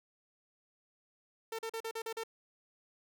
sawtooth tone bursts, 450.5 Hz, A4, 41 cents sharp, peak -33 dBFS, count 7, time 1.52-2.236 s, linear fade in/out 5 ms, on 68 ms, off 40 ms, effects none

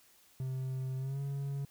triangle tone with pitch glide, 130.81 to 139.39 Hz, C3 to C#3, 0 to +10 cents, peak -32 dBFS, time 0.4-1.65 s, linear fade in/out 2 ms, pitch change +110 cents, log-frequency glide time 0.98-1.2 s, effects white hiss -64 dBFS RMS until 1.7 s

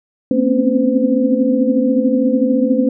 sine tone cluster, 226.8 / 251 / 261.8 / 275.5 / 511 Hz, A#3 / B3 / C4 / C#4 / C5, -47 / +28 / +1 / -11 / -41 cents, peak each -18 dBFS, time 0.31-2.89 s, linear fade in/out 2 ms, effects none

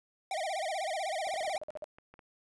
square tone with vibrato, 698.5 Hz, F5, in tune, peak -33 dBFS, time 0.31-1.58 s, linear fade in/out 2 ms, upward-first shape sine, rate 16 Hz, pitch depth 230 cents each way
sine tone bursts, 610 Hz, D#5, 34 cents flat, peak -37 dBFS, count 9, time 1.27-1.842 s, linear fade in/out 0 ms, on 20 ms, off 49 ms
clicks, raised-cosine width 0.5 ms, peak -38 dBFS, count 8, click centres 1.449 / 1.496 / 1.559 / 1.706 / 1.763 / 1.985 / 2.14 / 2.192 s
effects resampled to 24000 Hz

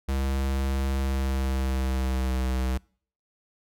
square tone with pitch glide, 67.3 to 64.26 Hz, C2 to C2, +49 to -31 cents, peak -25 dBFS, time 0.08-2.78 s, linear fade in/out 10 ms, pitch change -80 cents, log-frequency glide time 0.98-2.47 s, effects noise-tail reverb RT60 0.5 s tail -25 dB re dry

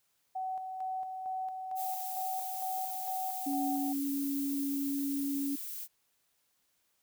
sine tone with tremolo, 753 Hz, F#5, 30 cents sharp, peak -33 dBFS, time 0.35-3.93 s, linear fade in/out 10 ms, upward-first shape square, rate 2.2 Hz, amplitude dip 40%
violet noise, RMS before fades -41 dBFS, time 1.75-5.88 s, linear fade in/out 50 ms
sine tone, 278.9 Hz, C#4, 11 cents sharp, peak -31 dBFS, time 3.46-5.56 s, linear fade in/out 10 ms
effects white hiss -75 dBFS RMS until 7.02 s

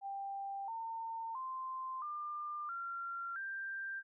sine tone with pitch steps, 790 / 907.5 / 1042.4 / 1197.4 / 1375.5 / 1580 Hz, G5 / A#5 / C6 / D6 / F6 / G6, +13 / -47 / -7 / +33 / -27 / +13 cents, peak -39 dBFS, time 0.01-4.03 s, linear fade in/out 50 ms, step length 670 ms, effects none

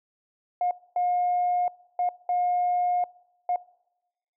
sine tone bursts at uneven times, 715 Hz, F5, 41 cents sharp, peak -21 dBFS, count 5, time 0.61-0.71 / 0.96-1.68 / 1.99-2.09 / 2.29-3.04 / 3.49-3.56 s, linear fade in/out 2 ms, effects noise-tail reverb RT60 0.9 s tail -23 dB re dry + tanh soft clip ceiling -17 dBFS

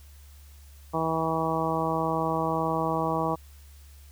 harmonic tone, 161.6 Hz, E3, 34 cents flat, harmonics 1 / 2 / 3 / 4 / 5 / 6 / 7, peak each -32 / -32 / -32 / -32 / -32 / -32 / -32 dBFS, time 0.93-3.36 s, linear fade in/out 20 ms, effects added 71 Hz sine -47 dBFS peak until 4.11 s + white hiss -58 dBFS RMS until 4.11 s

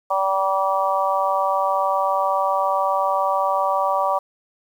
harmonic tone, 192.7 Hz, G3, 29 cents flat, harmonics 3 / 4 / 5 / 6, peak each -23 / -23 / -23 / -23 dBFS, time 0.1-4.19 s, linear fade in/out 10 ms, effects 8-bit

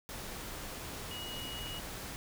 sine tone in noise, 2900 Hz, F#7, 35 cents flat, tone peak -42 dBFS, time 1.11-1.79 s, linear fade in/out 0 ms, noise pink, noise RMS -43 dBFS, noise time 0.09-2.16 s, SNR -2 dB, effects none

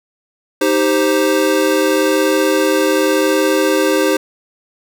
square chord, C minor, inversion first, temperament equal, 311.1 / 392 / 523.3 Hz, Eb4 / G4 / C5, 0 / 0 / 0 cents, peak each -17 dBFS, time 0.61-4.17 s, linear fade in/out 5 ms, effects none

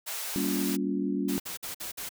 white high-pass noise, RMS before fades -35 dBFS, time 0.06-0.77 s, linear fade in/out 20 ms, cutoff 470 Hz, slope 24 dB/octave
sine chord, G half-diminished seventh, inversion none, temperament just, 196 / 235.2 / 282.2 / 352.8 Hz, G3 / Bb3 / Db4 / F4, 0 / +16 / +31 / +18 cents, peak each -31 / -34 / -30 / -35 dBFS, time 0.36-1.38 s, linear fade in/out 0 ms
white noise bursts, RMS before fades -37 dBFS, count 5, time 1.28-2.092 s, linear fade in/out 10 ms, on 120 ms, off 53 ms
effects none

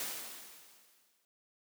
white noise with exponential decay, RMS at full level -37 dBFS, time 0-1.25 s, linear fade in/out 1 ms, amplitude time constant 270 ms, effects high-pass 200 Hz 12 dB/octave

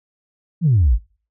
sine exponential sweep, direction down, 185 to 46.25 Hz, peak -10 dBFS, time 0.61-0.99 s, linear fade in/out 50 ms, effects noise-tail reverb RT60 0.4 s tail -24 dB re dry + tanh soft clip ceiling -7 dBFS

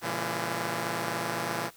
5% pulse chord, A# diminished seventh, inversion none, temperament just, 116.54 / 139.85 / 167.82 / 201.4 Hz, A#2 / C#3 / E3 / G3, 0 / +16 / +31 / +47 cents, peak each -24 / -28 / -22 / -27 dBFS, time 0.01-1.71 s, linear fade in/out 50 ms, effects white hiss -56 dBFS RMS until 1.76 s

